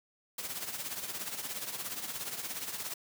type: noise with tremolo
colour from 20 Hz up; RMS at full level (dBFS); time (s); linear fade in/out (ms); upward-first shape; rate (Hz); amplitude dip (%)
white; -36; 0.38-2.94; 5; triangle; 17; 70
effects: high-pass 100 Hz 12 dB/octave